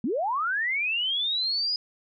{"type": "linear sweep", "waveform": "sine", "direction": "up", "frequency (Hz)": [195.4, 5010], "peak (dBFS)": -24, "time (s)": [0.04, 1.76], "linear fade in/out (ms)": 2, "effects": []}